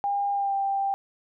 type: tone with pitch glide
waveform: sine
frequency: 805 to 788.4 Hz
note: G5 to G5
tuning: +46 to +10 cents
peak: -23 dBFS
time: 0.04-0.94 s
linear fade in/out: 0 ms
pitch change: -36 cents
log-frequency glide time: 0.32-0.55 s
effects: none